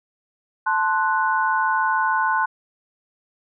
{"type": "chord", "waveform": "sine", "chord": "F# diminished", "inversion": "first", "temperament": "equal", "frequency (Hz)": [880, 1046.5, 1480], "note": ["A5", "C6", "F#6"], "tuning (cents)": [0, 0, 0], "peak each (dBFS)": -22, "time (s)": [0.66, 2.46], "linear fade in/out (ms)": 10, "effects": []}